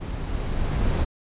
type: noise with level ramp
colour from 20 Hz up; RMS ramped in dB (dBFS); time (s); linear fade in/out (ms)
brown; -30 to -21; 0-1.05; 20
effects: resampled to 8000 Hz